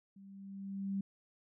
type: tone with level ramp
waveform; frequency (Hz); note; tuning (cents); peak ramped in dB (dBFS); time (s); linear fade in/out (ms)
sine; 196; G3; 0; -53 to -32; 0.16-1.01; 5
effects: none